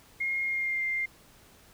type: tone with pitch glide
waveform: sine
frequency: 2141 to 2101 Hz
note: C7 to C7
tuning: +39 to +7 cents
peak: -27 dBFS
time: 0.2-1.06 s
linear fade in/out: 10 ms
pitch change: -32 cents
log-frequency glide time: 0.44-0.82 s
effects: pink hiss -57 dBFS RMS until 1.73 s